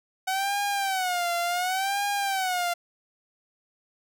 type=tone with vibrato; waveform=sawtooth; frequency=748 Hz; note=F#5; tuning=19 cents sharp; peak=-21 dBFS; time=0.27-2.74 s; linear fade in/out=10 ms; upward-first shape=sine; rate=0.69 Hz; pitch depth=140 cents each way; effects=none